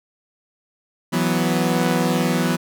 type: chord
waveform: sawtooth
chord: E suspended second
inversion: none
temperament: equal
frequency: 164.81 / 185 / 246.9 Hz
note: E3 / F#3 / B3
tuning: 0 / 0 / 0 cents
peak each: -18 dBFS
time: 1.12-2.57 s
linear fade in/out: 20 ms
effects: none